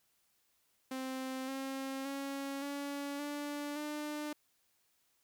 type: tone with pitch steps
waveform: sawtooth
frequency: 261.6 / 268.6 / 275.9 / 283.3 / 290.9 / 298.8 Hz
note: C4 / C4 / C#4 / C#4 / D4 / D4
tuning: 0 / +46 / -8 / +38 / -16 / +30 cents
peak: -34 dBFS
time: 0.91-4.33 s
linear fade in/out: 5 ms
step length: 570 ms
effects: white hiss -75 dBFS RMS until 5.23 s